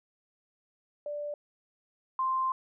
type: tone pair in turn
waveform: sine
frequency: 587.3 / 1046.4 Hz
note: D5 / C6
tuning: 0 / 0 cents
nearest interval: minor seventh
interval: 1000 cents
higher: second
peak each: -33 / -26 dBFS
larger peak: second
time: 1.06-1.34 / 2.19-2.52 s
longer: second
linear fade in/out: 2 ms
effects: none